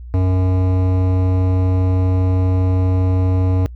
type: tone with hard clipping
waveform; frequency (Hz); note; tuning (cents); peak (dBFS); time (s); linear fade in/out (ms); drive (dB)
sine; 92.5; F#2; 0; -15; 0.14-3.66; 0; 15
effects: noise-tail reverb RT60 0.1 s tail -25 dB re dry + added 60 Hz sine -30 dBFS peak until 3.75 s

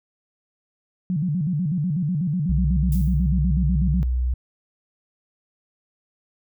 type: tone with vibrato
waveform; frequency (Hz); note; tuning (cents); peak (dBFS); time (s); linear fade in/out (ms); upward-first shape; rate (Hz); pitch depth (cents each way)
sine; 163.8; E3; -11; -20; 1.1-4.03; 0; square; 8.1; 190
type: tone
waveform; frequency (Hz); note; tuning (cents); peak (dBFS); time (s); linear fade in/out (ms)
sine; 62.2; B1; +13; -19; 2.49-4.34; 5
type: noise with exponential decay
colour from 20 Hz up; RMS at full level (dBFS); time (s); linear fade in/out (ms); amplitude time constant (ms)
violet; -35; 2.92-3.32; 2; 85
effects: none

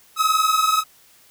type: tone pair together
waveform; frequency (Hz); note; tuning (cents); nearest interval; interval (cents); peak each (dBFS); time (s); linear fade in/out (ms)
45% pulse; 1268 / 1288.7; D#6 / E6; +32 / -40; unison; 28; -19; 0.16-0.84; 50
effects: white hiss -53 dBFS RMS until 1.3 s

